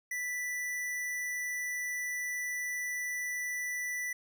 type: tone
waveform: square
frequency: 1975.5 Hz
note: B6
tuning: in tune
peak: -34 dBFS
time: 0.11-4.13 s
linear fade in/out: 5 ms
effects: none